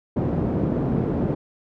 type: band-pass noise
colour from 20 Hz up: pink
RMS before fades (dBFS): -23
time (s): 0.16-1.35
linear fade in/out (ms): 10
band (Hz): 110 to 410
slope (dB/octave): 12
effects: none